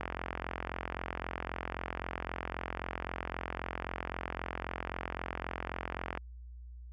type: click train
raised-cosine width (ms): 0.5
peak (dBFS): -20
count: 271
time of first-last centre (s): 0.01-6.174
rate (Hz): 43.8
effects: added 60 Hz sine -45 dBFS peak until 6.92 s